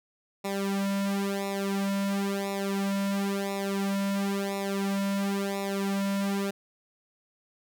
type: tone with flanger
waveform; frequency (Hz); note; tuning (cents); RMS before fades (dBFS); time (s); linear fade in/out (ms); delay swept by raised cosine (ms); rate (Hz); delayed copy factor
sawtooth; 197.6; G3; +14; -29; 0.44-6.51; 10; 0.64 to 2.64; 0.97; -0.95
effects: none